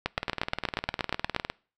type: two click trains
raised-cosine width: 0.3 ms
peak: -10 / -13 dBFS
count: 12 / 27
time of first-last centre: 0.06-1.363 / 0.18-1.5 s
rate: 8.44 / 19.7 Hz
effects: noise-tail reverb RT60 0.4 s tail -24 dB re dry